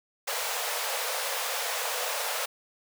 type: high-pass noise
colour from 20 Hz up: pink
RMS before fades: -31 dBFS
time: 0.27-2.46 s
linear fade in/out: 10 ms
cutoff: 460 Hz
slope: 96 dB/octave
effects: none